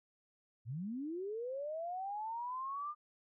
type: linear sweep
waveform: sine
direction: up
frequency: 101.9 to 1214 Hz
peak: -38 dBFS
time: 0.65-2.95 s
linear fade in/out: 50 ms
effects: none